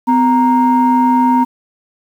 sine tone pair together, 253.3 / 932.3 Hz, B3 / A#5, +44 / 0 cents, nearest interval octave + major seventh, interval 2256 cents, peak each -10 dBFS, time 0.07-1.45 s, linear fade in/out 20 ms, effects tanh soft clip ceiling -3 dBFS + 7-bit

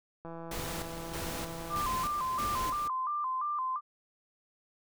click train, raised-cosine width 1 ms, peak -30 dBFS, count 258, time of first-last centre 0.25-1.798 s, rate 166 Hz
pink noise with tremolo, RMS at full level -38 dBFS, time 0.51-2.88 s, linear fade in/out 5 ms, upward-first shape square, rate 1.6 Hz, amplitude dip 55%
sine tone with vibrato, 1108.7 Hz, C#6, in tune, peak -30 dBFS, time 1.69-3.81 s, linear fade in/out 50 ms, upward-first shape square, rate 2.9 Hz, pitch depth 120 cents each way
effects none

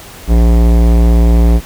sine tone with hard clipping, 57.8 Hz, A#1, 14 cents flat, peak -7 dBFS, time 0.27-1.61 s, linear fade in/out 50 ms, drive 18 dB, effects pink hiss -33 dBFS RMS until 1.65 s

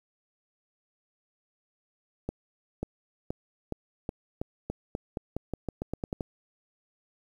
accelerating click train, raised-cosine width 2 ms, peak -18 dBFS, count 17, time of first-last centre 2.29-6.208 s, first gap 540 ms, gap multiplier 0.88, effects 9-bit

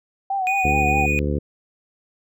sine tone with vibrato, 764 Hz, G5, 45 cents flat, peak -20 dBFS, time 0.3-1.06 s, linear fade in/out 5 ms, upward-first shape sine, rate 4.8 Hz, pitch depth 63 cents each way
triangle tone with tremolo, 2471 Hz, D#7, 13 cents flat, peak -18 dBFS, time 0.47-1.19 s, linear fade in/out 0 ms, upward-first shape sine, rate 10 Hz, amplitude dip 25%
harmonic tone, 72.8 Hz, D2, 15 cents flat, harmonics 1 / 2 / 3 / 4 / 5 / 6 / 7, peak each -23 / -26 / -28 / -29 / -30 / -31 / -31 dBFS, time 0.64-1.39 s, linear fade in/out 10 ms
effects none

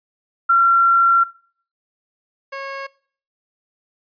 sine / 15% pulse tone pair in turn, 1367 / 547.2 Hz, F6 / C#5, -37 / -23 cents, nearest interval octave + major third, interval 1586 cents, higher first, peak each -10 / -21 dBFS, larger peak first, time 0.49-1.24 / 2.52-2.87 s, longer first, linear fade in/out 10 ms, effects noise-tail reverb RT60 0.5 s tail -22 dB re dry + resampled to 11025 Hz

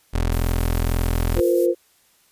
25% pulse tone, 42.01 Hz, E1, 34 cents sharp, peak -15 dBFS, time 0.13-1.41 s, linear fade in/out 20 ms
violet noise with tremolo, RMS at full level -34 dBFS, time 0.31-1.67 s, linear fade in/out 20 ms, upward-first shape sine, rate 7.1 Hz, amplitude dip 30%
sine chord, F suspended fourth, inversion none, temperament equal with one note detuned, 349.2 / 466.2 / 513.7 Hz, F4 / Bb4 / C5, 0 / 0 / -32 cents, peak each -18 / -22 / -20 dBFS, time 1.35-1.75 s, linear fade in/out 50 ms
effects white hiss -59 dBFS RMS until 2.31 s + resampled to 32000 Hz

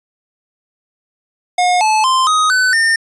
square tone with pitch steps, 720 / 866.2 / 1042 / 1253.6 / 1508.1 / 1814.3 Hz, F#5 / A5 / C6 / D#6 / F#6 / A#6, -47 / -27 / -7 / +13 / +33 / -47 cents, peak -11 dBFS, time 1.58-2.96 s, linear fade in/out 5 ms, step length 230 ms, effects resampled to 22050 Hz

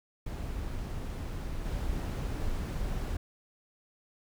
brown noise with level steps, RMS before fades -36 / -33 dBFS, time 0.26-3.17 s, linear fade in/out 5 ms, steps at 1.65 s, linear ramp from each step 5 ms, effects none

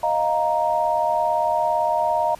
sine chord, Eb suspended second, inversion none, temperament just, 622.3 / 700 / 933.4 Hz, Eb5 / F5 / Bb5, 0 / +4 / +2 cents, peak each -23 / -23 / -21 dBFS, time 0.03-2.35 s, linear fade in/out 5 ms, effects pink hiss -46 dBFS RMS until 2.39 s + resampled to 32000 Hz

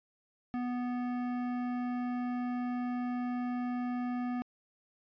sine tone with hard clipping, 246.3 Hz, B3, 5 cents flat, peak -34 dBFS, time 0.54-4.42 s, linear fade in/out 0 ms, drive 14 dB, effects resampled to 11025 Hz

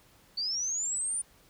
sine linear sweep, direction up, 4464 to 9397 Hz, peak -29 dBFS, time 0.37-1.22 s, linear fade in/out 10 ms, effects pink hiss -61 dBFS RMS until 1.49 s

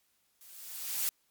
blue noise with level ramp, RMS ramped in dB -55 to -29 dBFS, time 0.41-1.09 s, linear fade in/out 0 ms, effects white hiss -73 dBFS RMS until 1.3 s + MP3 96 kbps

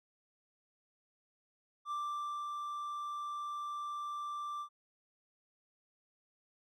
triangle tone with ADSR envelope, 1177 Hz, D6, 3 cents sharp, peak -33 dBFS, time 1.85-4.69 s, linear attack 62 ms, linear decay 550 ms, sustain -3 dB, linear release 81 ms, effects none

